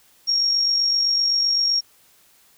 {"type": "tone with amplitude modulation", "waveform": "sine", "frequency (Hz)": 5570, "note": "F8", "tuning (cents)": -5, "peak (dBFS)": -15, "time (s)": [0.27, 1.81], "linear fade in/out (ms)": 20, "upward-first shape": "sine", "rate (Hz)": 47.8, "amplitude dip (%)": 40, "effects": ["white hiss -56 dBFS RMS until 2.57 s"]}